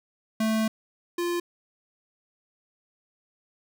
square tone pair in turn, 220 / 347.6 Hz, A3 / F4, 0 / -8 cents, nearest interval minor sixth, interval 792 cents, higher second, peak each -23 / -26 dBFS, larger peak first, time 0.4-0.68 / 1.18-1.4 s, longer first, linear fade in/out 5 ms, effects none

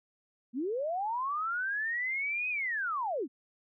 sine linear two-way sweep, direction up then down, 220 to 2537 to 220 Hz, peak -30 dBFS, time 0.53-3.28 s, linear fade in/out 50 ms, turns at 2.49 s, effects none

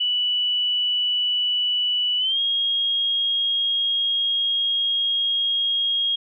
sine tone with pitch glide, 2960 to 3265 Hz, F#7 to G#7, 0 to -30 cents, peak -19 dBFS, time 0-6.16 s, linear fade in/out 10 ms, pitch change +170 cents, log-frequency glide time 2.18-2.39 s, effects none

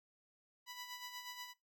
10% pulse tone with tremolo, 987.8 Hz, B5, in tune, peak -36 dBFS, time 0.66-1.54 s, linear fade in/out 50 ms, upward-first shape sine, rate 8.3 Hz, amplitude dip 55%, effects noise-tail reverb RT60 0.2 s tail -20 dB re dry

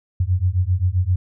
sine beating tone pair, 87.6 / 95.2 Hz, F2 / F#2, +6 / +50 cents, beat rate 7.6 Hz, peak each -19 dBFS, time 0.2-1.16 s, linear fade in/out 5 ms, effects none

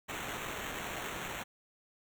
white noise with sample-and-hold, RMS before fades -40 dBFS, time 0.08-1.44 s, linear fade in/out 20 ms, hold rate 4900 Hz, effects none

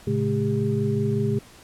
sine tone cluster, 112.7 / 138.1 / 212.5 / 400.8 Hz, A2 / C#3 / G#3 / G4, +42 / -6 / +40 / +38 cents, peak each -26 dBFS, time 0.07-1.39 s, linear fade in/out 5 ms, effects pink hiss -49 dBFS RMS until 1.63 s + low-pass 12000 Hz 12 dB/octave

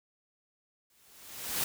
white noise with exponential growth, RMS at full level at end -29 dBFS, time 0.9-1.64 s, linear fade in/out 2 ms, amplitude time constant 160 ms, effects none

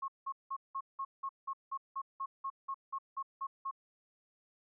sine tone bursts, 1086 Hz, C#6, 36 cents flat, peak -35 dBFS, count 16, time 0.02-3.712 s, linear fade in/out 10 ms, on 62 ms, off 180 ms, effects none

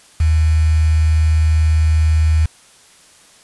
sine tone with quantisation, 78.8 Hz, D#2, 23 cents sharp, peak -10 dBFS, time 0.2-2.46 s, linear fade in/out 5 ms, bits 5, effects white hiss -47 dBFS RMS until 3.43 s + resampled to 24000 Hz

